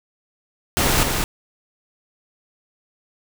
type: noise with echo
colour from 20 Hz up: pink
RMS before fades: -18 dBFS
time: 0.77-1.03 s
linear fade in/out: 0 ms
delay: 210 ms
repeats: 1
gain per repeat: -4 dB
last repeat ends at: 1.24 s
effects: none